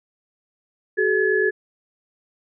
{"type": "tone cluster", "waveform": "sine", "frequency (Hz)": [378.8, 427.5, 1707], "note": ["F#4", "A4", "G#6"], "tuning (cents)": [41, -50, 47], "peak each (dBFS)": -21, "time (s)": [0.97, 1.51], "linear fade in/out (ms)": 20, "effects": []}